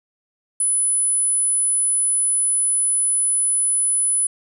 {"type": "tone", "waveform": "sine", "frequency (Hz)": 10000, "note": "D#9", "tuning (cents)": 8, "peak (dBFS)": -16, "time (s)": [0.6, 4.27], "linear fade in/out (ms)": 5, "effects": []}